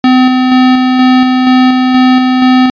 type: tone with tremolo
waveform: square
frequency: 255.4 Hz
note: C4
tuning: 42 cents flat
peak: -4 dBFS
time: 0.04-2.7 s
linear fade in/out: 2 ms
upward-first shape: square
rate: 2.1 Hz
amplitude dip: 30%
effects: resampled to 11025 Hz